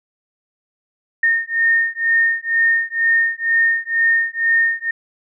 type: beating tone pair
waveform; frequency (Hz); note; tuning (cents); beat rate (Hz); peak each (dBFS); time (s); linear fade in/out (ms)
sine; 1831 / 1833.1; A#6 / A#6; -32 / -30; 2.1; -17; 1.23-4.91; 5
effects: none